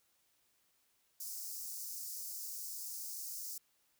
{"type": "high-pass noise", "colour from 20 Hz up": "white", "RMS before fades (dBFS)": -44, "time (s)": [1.2, 3.58], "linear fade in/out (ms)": 5, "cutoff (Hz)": 4900, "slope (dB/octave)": 48, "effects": ["white hiss -75 dBFS RMS until 3.99 s"]}